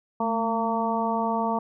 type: harmonic tone with a mistuned harmonic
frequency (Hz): 228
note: A#3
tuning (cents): -38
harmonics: 1 / 2 / 3 / 4 / 5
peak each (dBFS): -28 / -32 / -29 / -27 / -32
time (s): 0.2-1.59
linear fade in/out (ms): 5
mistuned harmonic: 1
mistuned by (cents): -52
effects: none